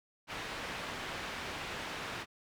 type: low-pass noise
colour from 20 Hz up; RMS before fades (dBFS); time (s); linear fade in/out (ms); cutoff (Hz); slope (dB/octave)
white; -41; 0.27-2.26; 50; 2500; 12
effects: none